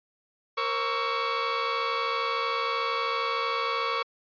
sawtooth tone cluster, 465 / 534 / 1121 / 1322 Hz, A#4 / C5 / C#6 / E6, -4 / +35 / +19 / +5 cents, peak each -29 / -32 / -24 / -31 dBFS, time 0.57-4.03 s, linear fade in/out 10 ms, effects resampled to 11025 Hz

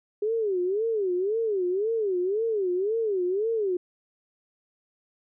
sine tone with vibrato, 403.8 Hz, G#4, 49 cents flat, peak -23 dBFS, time 0.22-3.77 s, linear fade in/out 5 ms, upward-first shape sine, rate 1.9 Hz, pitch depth 220 cents each way, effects none

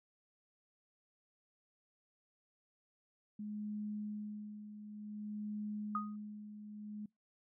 sine tone with tremolo, 210 Hz, G#3, 19 cents sharp, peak -38 dBFS, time 3.39-7.06 s, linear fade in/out 5 ms, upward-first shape sine, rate 0.55 Hz, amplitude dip 65%
sine tone with exponential decay, 1244.5 Hz, D#6, in tune, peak -31 dBFS, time 5.95-6.16 s, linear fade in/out 2 ms, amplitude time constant 45 ms
effects noise-tail reverb RT60 0.2 s tail -25 dB re dry

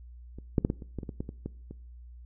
clicks, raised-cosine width 3 ms, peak -30 / -10 / -11 / -15 / -29 / -21 / -25 / -23 / -20 / -25 / -21 / -28 dBFS, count 12, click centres 0.386 / 0.582 / 0.649 / 0.701 / 0.822 / 0.987 / 1.032 / 1.092 / 1.205 / 1.291 / 1.46 / 1.71 s, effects noise-tail reverb RT60 0.6 s tail -22 dB re dry + added 60 Hz sine -45 dBFS peak until 2.25 s

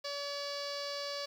sawtooth tone with low-pass filter, 570 Hz, C#5, 48 cents sharp, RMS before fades -39 dBFS, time 0.04-1.26 s, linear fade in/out 10 ms, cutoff 4800 Hz, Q 6.4, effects 10-bit

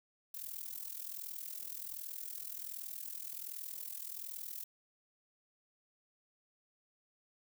violet noise with amplitude modulation, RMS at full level -41 dBFS, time 0.34-4.64 s, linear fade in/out 5 ms, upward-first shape sine, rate 41.3 Hz, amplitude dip 80%, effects none

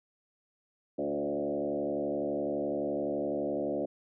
sine tone with frequency modulation, 437 Hz, A4, 12 cents flat, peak -29 dBFS, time 0.98-3.86 s, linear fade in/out 10 ms, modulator 71.8 Hz, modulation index 2.8, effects none

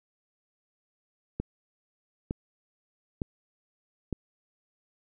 click train, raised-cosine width 3 ms, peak -17 dBFS, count 4, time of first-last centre 1.4-4.127 s, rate 1.1 Hz, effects none

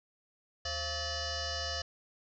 sine tone with frequency modulation, 2347 Hz, D7, 2 cents flat, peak -33 dBFS, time 0.65-1.82 s, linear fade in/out 5 ms, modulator 606 Hz, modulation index 5.5, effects none

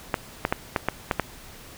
clicks, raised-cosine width 0.5 ms, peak -6 dBFS, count 7, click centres 0.142 / 0.451 / 0.525 / 0.762 / 0.886 / 1.112 / 1.197 s, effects pink hiss -45 dBFS RMS until 1.77 s

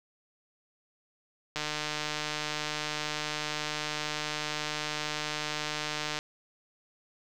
click train, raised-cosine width 0.2 ms, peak -15 dBFS, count 700, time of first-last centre 1.56-6.189 s, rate 151 Hz, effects none

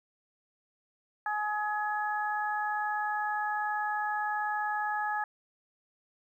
harmonic tone, 421.2 Hz, G#4, 24 cents sharp, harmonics 2 / 3 / 4, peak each -31 / -37 / -34 dBFS, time 1.26-5.24 s, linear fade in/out 2 ms, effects 11-bit

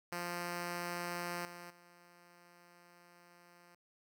5% pulse tone with level steps, 174.61 Hz, F3, in tune, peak -27 / -37 / -49 dBFS, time 0.12-3.75 s, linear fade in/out 5 ms, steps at 1.45 / 1.7 s, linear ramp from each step 2 ms, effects none

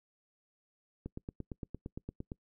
click train, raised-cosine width 3 ms, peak -27 dBFS, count 12, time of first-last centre 1.06-2.319 s, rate 8.74 Hz, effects noise-tail reverb RT60 0.1 s tail -25 dB re dry

